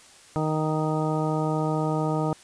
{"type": "harmonic tone", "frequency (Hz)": 155.56, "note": "D#3", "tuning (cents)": 0, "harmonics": [1, 2, 3, 4, 5, 6, 8], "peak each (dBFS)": [-26, -29, -31, -32, -33, -34, -35], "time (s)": [0.36, 2.33], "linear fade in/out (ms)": 0, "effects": ["white hiss -51 dBFS RMS until 2.43 s", "resampled to 22050 Hz"]}